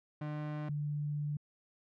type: tone pair in turn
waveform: 35% pulse / sine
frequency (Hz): 150.4 / 147.39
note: D3 / D3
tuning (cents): +42 / +7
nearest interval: unison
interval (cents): 35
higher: first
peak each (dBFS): -35 / -33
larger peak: second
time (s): 0.21-0.69 / 0.69-1.37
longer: second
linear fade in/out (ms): 5
effects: low-pass 2000 Hz 12 dB/octave